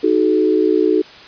sine chord, D# diminished, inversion none, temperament equal with one note detuned, 311.1 / 370 / 430.2 Hz, D#4 / F#4 / A4, 0 / 0 / -39 cents, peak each -16 dBFS, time 0.03-1.02 s, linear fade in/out 10 ms, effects white hiss -39 dBFS RMS until 1.27 s + resampled to 11025 Hz

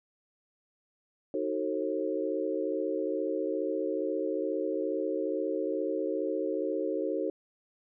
sine chord, D# diminished seventh, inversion none, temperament just, 311.1 / 373.4 / 448 / 537.6 Hz, D#4 / F#4 / A4 / C5, 0 / +16 / +31 / +47 cents, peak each -34 dBFS, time 1.34-7.3 s, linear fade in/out 2 ms, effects none

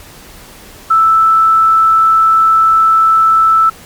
sine tone, 1318.5 Hz, E6, in tune, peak -5 dBFS, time 0.9-3.7 s, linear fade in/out 10 ms, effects pink hiss -36 dBFS RMS until 3.85 s + MP3 96 kbps

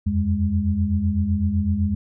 sine tone cluster, 83 / 90.9 / 205.2 Hz, E2 / F#2 / G#3, +12 / -30 / -21 cents, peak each -23 / -23 / -22 dBFS, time 0.06-1.95 s, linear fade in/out 10 ms, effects none

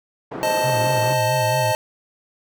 pink band-pass noise, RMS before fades -31 dBFS, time 0.31-1.14 s, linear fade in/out 10 ms, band 240 to 960 Hz, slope 12 dB/octave
square chord, A diminished, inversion first, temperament equal, 523.3 / 622.3 / 880 Hz, C5 / Eb5 / A5, 0 / 0 / 0 cents, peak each -28 / -22 / -22 dBFS, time 0.43-1.75 s, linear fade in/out 0 ms
triangle tone with vibrato, 123.47 Hz, B2, in tune, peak -21 dBFS, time 0.63-1.73 s, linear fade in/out 20 ms, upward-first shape sine, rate 4.5 Hz, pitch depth 150 cents each way
effects none

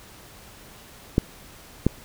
clicks, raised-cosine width 3 ms, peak -4 dBFS, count 2, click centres 1.181 / 1.866 s, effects pink hiss -47 dBFS RMS until 2.04 s

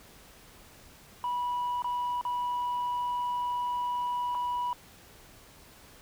sine tone with dropouts, 978 Hz, B5, 17 cents flat, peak -26 dBFS, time 1.24-4.73 s, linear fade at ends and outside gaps 1 ms, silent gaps 1.821-1.844 / 2.212-2.251 / 4.348-4.351 s, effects tanh soft clip ceiling -27 dBFS + pink hiss -54 dBFS RMS until 6.01 s

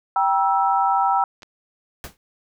sine chord, E diminished, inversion first, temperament equal with one note detuned, 784 / 955.8 / 1318.5 Hz, G5 / Bb5 / E6, 0 / +43 / 0 cents, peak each -19 / -21 / -22 dBFS, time 0.16-1.24 s, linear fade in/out 2 ms
clicks, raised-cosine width 0.2 ms, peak -27 / -24 dBFS, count 2, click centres 1.422 / 1.431 s
pink noise with exponential decay, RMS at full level -30 dBFS, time 2.04-2.17 s, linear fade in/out 1 ms, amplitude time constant 28 ms
effects none

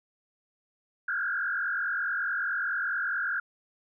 sine tone with frequency modulation, 1519 Hz, F#6, 45 cents sharp, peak -27 dBFS, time 1.08-3.4 s, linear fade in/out 5 ms, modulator 44.7 Hz, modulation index 3, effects none

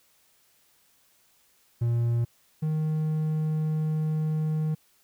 triangle tone pair in turn, 118 / 155.62 Hz, A#2 / D#3, +22 / +1 cents, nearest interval perfect fourth, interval 479 cents, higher second, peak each -20 / -22 dBFS, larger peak first, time 1.81-2.25 / 2.62-4.75 s, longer second, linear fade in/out 10 ms, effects white hiss -64 dBFS RMS until 5.03 s

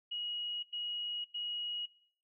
sine tone bursts, 2898 Hz, F#7, 37 cents flat, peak -36 dBFS, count 3, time 0.11-1.86 s, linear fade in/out 10 ms, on 520 ms, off 95 ms, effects noise-tail reverb RT60 0.6 s tail -20 dB re dry

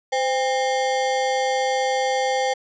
square ring-modulated tone, 659.3 Hz, E5, in tune, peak -17 dBFS, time 0.12-2.54 s, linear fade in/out 10 ms, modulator 142 Hz, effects resampled to 16000 Hz + 8-bit

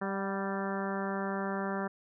harmonic tone with a mistuned harmonic, 196 Hz, G3, in tune, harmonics 1 / 2 / 3 / 4 / 5 / 6 / 7 / 8 / 9, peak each -35 / -38 / -40 / -41 / -42 / -43 / -43 / -44 / -45 dBFS, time 0.01-1.88 s, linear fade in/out 10 ms, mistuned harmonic 4, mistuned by -31 cents, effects none

